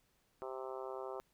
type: harmonic tone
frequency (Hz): 130.81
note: C3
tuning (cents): 0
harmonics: 3 / 4 / 5 / 6 / 7 / 8 / 9 / 10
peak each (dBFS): -45 / -47 / -49 / -51 / -52 / -53 / -54 / -55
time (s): 0.42-1.2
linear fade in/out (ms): 0
effects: pink hiss -75 dBFS RMS until 1.33 s